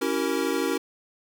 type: chord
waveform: square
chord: C# diminished seventh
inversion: none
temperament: equal with one note detuned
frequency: 277.2 / 329.6 / 381.9 / 466.2 Hz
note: C#4 / E4 / G4 / Bb4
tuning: 0 / 0 / -45 / 0 cents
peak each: -30 dBFS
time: 0.01-0.78 s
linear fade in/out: 10 ms
effects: none